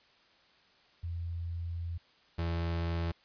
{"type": "tone pair in turn", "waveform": ["sine", "35% pulse"], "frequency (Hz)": [85, 84.07], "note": ["F2", "E2"], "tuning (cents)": [-46, 35], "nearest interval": "unison", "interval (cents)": 19, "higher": "first", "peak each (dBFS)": [-34, -29], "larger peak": "second", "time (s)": [[1.03, 1.98], [2.38, 3.12]], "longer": "first", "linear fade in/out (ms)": 10, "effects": ["white hiss -64 dBFS RMS until 3.24 s", "resampled to 11025 Hz"]}